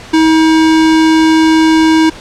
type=tone; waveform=square; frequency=318.9 Hz; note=D#4; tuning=43 cents sharp; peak=-6 dBFS; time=0.13-2.1 s; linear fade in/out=10 ms; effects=pink hiss -31 dBFS RMS until 2.2 s + low-pass 6000 Hz 12 dB/octave